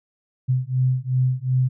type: beating tone pair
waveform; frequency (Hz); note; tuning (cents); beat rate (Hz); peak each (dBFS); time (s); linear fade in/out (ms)
sine; 127.1 / 129.8; C3 / C3; -50 / -13; 2.7; -21; 0.48-1.69; 20
effects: none